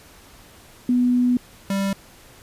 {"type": "tone pair in turn", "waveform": ["sine", "square"], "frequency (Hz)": [246.9, 196.34], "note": ["B3", "G3"], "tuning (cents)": [0, 3], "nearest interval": "major third", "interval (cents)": 397, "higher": "first", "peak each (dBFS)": [-15, -21], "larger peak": "first", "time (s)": [[0.89, 1.37], [1.7, 1.93]], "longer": "first", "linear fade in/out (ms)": 2, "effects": ["pink hiss -48 dBFS RMS until 2.42 s", "resampled to 32000 Hz"]}